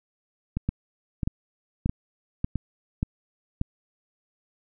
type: two click trains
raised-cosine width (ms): 5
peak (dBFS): -12 / -14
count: 6 / 4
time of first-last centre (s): 0.69-3.614 / 0.57-2.557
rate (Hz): 1.71 / 1.51
effects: none